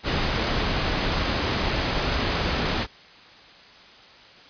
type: noise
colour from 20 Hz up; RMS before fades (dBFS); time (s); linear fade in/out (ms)
pink; -24; 0.03-2.87; 50
effects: white hiss -48 dBFS RMS until 4.49 s + resampled to 11025 Hz